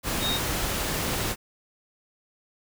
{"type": "tone in noise", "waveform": "sine", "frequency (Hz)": 3729, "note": "A#7", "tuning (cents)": 0, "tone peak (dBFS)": -26, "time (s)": [0.2, 0.4], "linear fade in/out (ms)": 50, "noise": "pink", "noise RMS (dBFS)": -28, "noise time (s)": [0.03, 1.36], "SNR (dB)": -1, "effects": []}